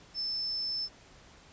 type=tone; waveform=sine; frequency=5274 Hz; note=E8; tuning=in tune; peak=-31 dBFS; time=0.14-0.89 s; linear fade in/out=50 ms; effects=pink hiss -56 dBFS RMS until 1.52 s + resampled to 16000 Hz